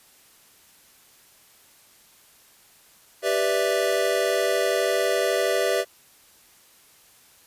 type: chord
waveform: square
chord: E minor seventh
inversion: first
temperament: equal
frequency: 392 / 493.9 / 587.3 / 659.3 Hz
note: G4 / B4 / D5 / E5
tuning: 0 / 0 / 0 / 0 cents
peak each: -27 dBFS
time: 3.22-5.85 s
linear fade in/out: 50 ms
effects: white hiss -55 dBFS RMS until 7.46 s + resampled to 32000 Hz